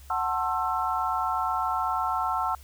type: chord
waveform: sine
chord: F# half-diminished seventh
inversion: none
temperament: just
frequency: 740 / 888 / 1065.6 / 1332 Hz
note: F#5 / A5 / C6 / E6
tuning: 0 / +16 / +31 / +18 cents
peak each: -30 / -30 / -31 / -29 dBFS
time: 0.1-2.55 s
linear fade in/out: 2 ms
effects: added 69 Hz sine -46 dBFS peak until 2.63 s + white hiss -55 dBFS RMS until 2.63 s